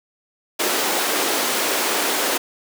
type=high-pass noise; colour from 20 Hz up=pink; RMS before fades=-21 dBFS; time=0.59-2.38 s; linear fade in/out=10 ms; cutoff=300 Hz; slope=24 dB/octave; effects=none